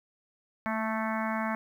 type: harmonic tone with a mistuned harmonic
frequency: 220 Hz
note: A3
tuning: in tune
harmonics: 1 / 3 / 4 / 5 / 6 / 7 / 8 / 9 / 10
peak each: -32 / -36 / -36 / -37 / -40 / -40 / -40 / -44 / -42 dBFS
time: 0.66-1.55 s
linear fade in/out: 0 ms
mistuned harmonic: 1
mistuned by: +17 cents
effects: 10-bit